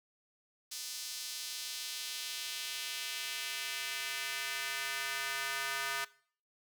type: tone with high-pass filter sweep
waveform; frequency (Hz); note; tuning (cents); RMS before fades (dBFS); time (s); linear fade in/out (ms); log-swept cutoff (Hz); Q
square; 136.7; C#3; -24; -39; 0.71-6.05; 10; 5000 to 1400; 1.3
effects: noise-tail reverb RT60 0.5 s tail -20 dB re dry